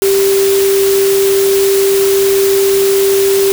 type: tone in noise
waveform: sine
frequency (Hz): 392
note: G4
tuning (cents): 0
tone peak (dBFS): -8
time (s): 0.02-3.52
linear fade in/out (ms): 0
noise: white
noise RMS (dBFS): -19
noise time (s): 0.02-3.52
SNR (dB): +8
effects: none